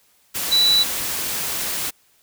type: tone in noise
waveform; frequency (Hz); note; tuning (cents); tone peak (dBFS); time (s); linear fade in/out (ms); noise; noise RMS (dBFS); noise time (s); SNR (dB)
sine; 3951; B7; 0; -13; 0.51-0.84; 20; white; -25; 0.34-1.91; +9
effects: white hiss -59 dBFS RMS until 2.22 s